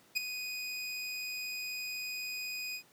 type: tone with ADSR envelope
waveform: 25% pulse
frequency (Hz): 2489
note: D#7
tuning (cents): 0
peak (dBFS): -22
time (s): 0.15-2.83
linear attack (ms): 23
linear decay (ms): 8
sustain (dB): -11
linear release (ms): 82
effects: pink hiss -63 dBFS RMS until 2.92 s + high-pass 150 Hz 12 dB/octave